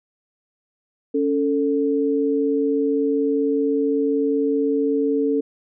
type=tone pair together; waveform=sine; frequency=279.5 / 443.7 Hz; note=C#4 / A4; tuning=+14 / +14 cents; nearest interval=minor sixth; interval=800 cents; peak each=-20 / -20 dBFS; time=1.14-5.41 s; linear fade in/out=10 ms; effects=none